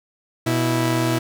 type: tone pair together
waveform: sawtooth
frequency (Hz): 122.7 / 327.6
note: B2 / E4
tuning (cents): -11 / -11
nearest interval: octave + perfect fourth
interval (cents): 1700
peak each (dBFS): -17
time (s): 0.46-1.19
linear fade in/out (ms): 10
effects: none